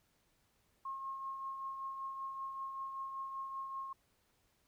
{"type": "tone with tremolo", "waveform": "sine", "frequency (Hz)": 1077, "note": "C6", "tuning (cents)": 50, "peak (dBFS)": -38, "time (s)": [0.85, 3.93], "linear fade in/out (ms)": 5, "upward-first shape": "triangle", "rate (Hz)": 5.2, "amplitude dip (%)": 45, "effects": ["pink hiss -75 dBFS RMS until 4.67 s"]}